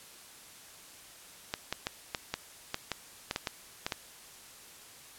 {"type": "clicks", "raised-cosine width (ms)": 0.2, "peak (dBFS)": -14, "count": 12, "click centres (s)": [1.539, 1.726, 1.869, 2.148, 2.34, 2.744, 2.917, 3.311, 3.361, 3.472, 3.865, 3.922], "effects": ["white hiss -52 dBFS RMS until 5.18 s", "low-pass 12000 Hz 12 dB/octave"]}